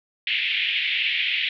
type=band-pass noise; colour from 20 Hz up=pink; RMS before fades=-24 dBFS; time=0.27-1.49 s; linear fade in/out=2 ms; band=2100 to 3400 Hz; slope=48 dB/octave; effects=none